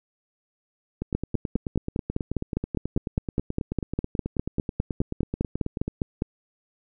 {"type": "two click trains", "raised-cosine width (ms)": 3, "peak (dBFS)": [-11, -15], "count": [26, 46], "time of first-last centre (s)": [[1.15, 6.221], [1.02, 5.88]], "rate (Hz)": [4.93, 9.26], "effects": []}